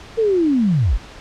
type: linear sweep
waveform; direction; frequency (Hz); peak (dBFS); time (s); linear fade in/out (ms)
sine; down; 466.2 to 32.7; -13; 0.17-0.98; 20
effects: pink hiss -39 dBFS RMS until 1.2 s + low-pass 5000 Hz 12 dB/octave